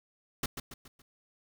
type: noise with echo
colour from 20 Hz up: pink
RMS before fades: -31 dBFS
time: 0.43-0.46 s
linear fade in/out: 5 ms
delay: 140 ms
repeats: 4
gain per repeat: -7 dB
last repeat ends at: 1.02 s
effects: none